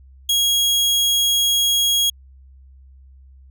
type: tone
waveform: sawtooth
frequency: 3300 Hz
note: G#7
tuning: 12 cents flat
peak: -12 dBFS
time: 0.29-2.1 s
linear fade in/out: 5 ms
effects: added 66 Hz sine -43 dBFS peak until 3.5 s